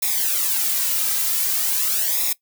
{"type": "noise with flanger", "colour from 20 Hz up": "blue", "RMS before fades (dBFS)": -21, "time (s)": [0.02, 2.33], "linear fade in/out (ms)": 5, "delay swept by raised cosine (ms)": [0.66, 2.76], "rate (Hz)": 0.45, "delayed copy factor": -0.85, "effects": ["noise-tail reverb RT60 0.1 s tail -19 dB re dry"]}